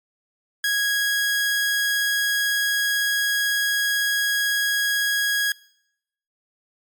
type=tone; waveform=sawtooth; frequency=1653 Hz; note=G#6; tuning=9 cents flat; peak=-16 dBFS; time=0.64-5.52 s; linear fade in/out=2 ms; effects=noise-tail reverb RT60 0.8 s tail -24 dB re dry + MP3 96 kbps